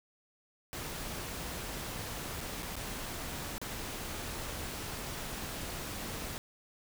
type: noise with dropouts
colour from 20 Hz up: pink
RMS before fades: -40 dBFS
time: 0.73-6.38 s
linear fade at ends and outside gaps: 0 ms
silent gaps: 2.407-2.411 / 2.624-2.629 / 2.756-2.765 / 3.581-3.615 s
effects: none